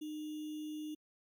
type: tone with sample-and-hold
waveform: sine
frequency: 305.2 Hz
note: D#4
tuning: 33 cents flat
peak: -39 dBFS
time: 0.01-0.95 s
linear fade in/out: 10 ms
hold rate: 3150 Hz
effects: MP3 96 kbps